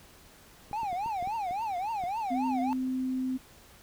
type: clicks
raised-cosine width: 3 ms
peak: -32 dBFS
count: 8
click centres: 0.713 / 0.832 / 0.929 / 1.061 / 1.226 / 1.274 / 1.51 / 2.038 s
type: tone with vibrato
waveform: triangle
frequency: 803 Hz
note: G5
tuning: 41 cents sharp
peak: -28 dBFS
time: 0.73-2.73 s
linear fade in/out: 0 ms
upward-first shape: triangle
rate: 3.6 Hz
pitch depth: 270 cents each way
type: tone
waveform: sine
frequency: 258.3 Hz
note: C4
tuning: 22 cents flat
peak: -28 dBFS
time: 2.3-3.38 s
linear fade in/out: 20 ms
effects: pink hiss -55 dBFS RMS until 3.82 s